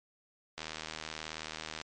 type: click train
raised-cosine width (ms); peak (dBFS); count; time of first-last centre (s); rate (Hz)
0.2; -21; 98; 0.58-1.814; 78.6
effects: MP3 48 kbps